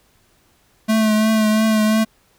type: tone with vibrato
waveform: square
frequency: 217.4 Hz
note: A3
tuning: 21 cents flat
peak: -14 dBFS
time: 0.88-2.05 s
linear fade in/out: 20 ms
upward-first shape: triangle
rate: 2.9 Hz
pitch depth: 31 cents each way
effects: pink hiss -58 dBFS RMS until 2.38 s